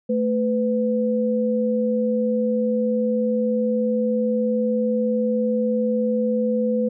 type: tone pair together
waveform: sine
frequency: 220.8 / 500.6 Hz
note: A3 / B4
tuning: +6 / +23 cents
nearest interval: octave + major second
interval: 1417 cents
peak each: -21 dBFS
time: 0.09-6.89 s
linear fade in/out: 10 ms
effects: none